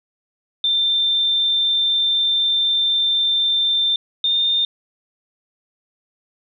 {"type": "tone pair in turn", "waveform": "sine", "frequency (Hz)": [3576, 3622], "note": ["A7", "A7"], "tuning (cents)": [27, 49], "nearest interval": "unison", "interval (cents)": 22, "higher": "second", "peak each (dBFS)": -15, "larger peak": "neither", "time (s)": [[0.64, 3.96], [4.24, 4.65]], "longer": "first", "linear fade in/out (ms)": 2, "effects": []}